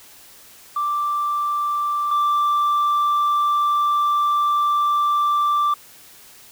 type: tone pair in turn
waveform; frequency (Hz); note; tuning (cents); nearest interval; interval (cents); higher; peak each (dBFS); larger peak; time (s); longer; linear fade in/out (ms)
sine; 1174.7 / 1174.7; D6 / D6; 0 / 0; unison; 0; neither; -18 / -13; second; 0.76-2.11 / 2.11-5.74; second; 5
effects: tanh soft clip ceiling -15 dBFS + white hiss -46 dBFS RMS until 6.51 s